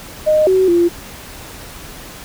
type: tone with pitch steps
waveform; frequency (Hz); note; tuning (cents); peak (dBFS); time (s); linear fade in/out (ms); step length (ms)
sine; 616 / 376 / 344.9; D#5 / F#4 / F4; -17 / +28 / -22; -9; 0.26-0.89; 20; 210
effects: pink hiss -34 dBFS RMS until 2.24 s